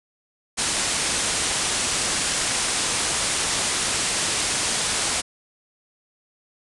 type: low-pass noise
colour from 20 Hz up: white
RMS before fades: -24 dBFS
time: 0.57-5.22 s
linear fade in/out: 20 ms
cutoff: 10000 Hz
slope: 96 dB/octave
effects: none